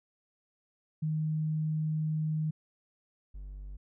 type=tone pair in turn; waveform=sine / triangle; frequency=155.56 / 48.77 Hz; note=D#3 / G1; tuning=0 / -8 cents; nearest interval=octave + minor sixth; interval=2008 cents; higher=first; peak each=-28 / -38 dBFS; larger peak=first; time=1.02-2.51 / 3.34-3.77 s; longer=first; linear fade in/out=10 ms; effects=none